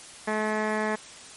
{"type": "tone with low-pass filter", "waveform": "15% pulse", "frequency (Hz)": 215, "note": "A3", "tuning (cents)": -40, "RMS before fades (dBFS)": -27, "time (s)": [0.27, 0.96], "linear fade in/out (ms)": 10, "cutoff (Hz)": 1600, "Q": 6.2, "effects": ["white hiss -45 dBFS RMS until 1.36 s", "MP3 48 kbps"]}